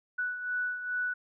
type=beating tone pair; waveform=sine; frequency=1480 / 1482.4 Hz; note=F#6 / F#6; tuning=0 / +3 cents; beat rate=2.4 Hz; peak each=-31 / -38 dBFS; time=0.18-1.14 s; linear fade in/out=10 ms; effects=none